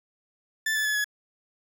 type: tone with pitch steps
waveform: 40% pulse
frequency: 1760 / 1735.8 / 1711.9 / 1688.3 Hz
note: A6 / A6 / A6 / G#6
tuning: 0 / -24 / -48 / +28 cents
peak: -23 dBFS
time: 0.66-1.044 s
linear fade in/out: 5 ms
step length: 96 ms
effects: none